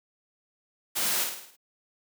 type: noise with echo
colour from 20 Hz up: white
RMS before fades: -28 dBFS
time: 0.95-1.25 s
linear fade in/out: 20 ms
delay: 53 ms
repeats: 6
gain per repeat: -5 dB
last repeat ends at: 1.568 s
effects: high-pass 200 Hz 12 dB/octave